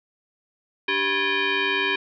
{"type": "tone with frequency modulation", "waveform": "sine", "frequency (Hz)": 391.5, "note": "G4", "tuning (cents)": -2, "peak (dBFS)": -20, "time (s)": [0.88, 1.96], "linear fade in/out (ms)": 5, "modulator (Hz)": 684, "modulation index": 4.3, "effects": []}